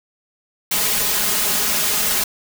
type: noise with comb filter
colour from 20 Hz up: white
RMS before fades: -19 dBFS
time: 0.71-2.24 s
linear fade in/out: 5 ms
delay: 4.8 ms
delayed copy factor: +0.85
effects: none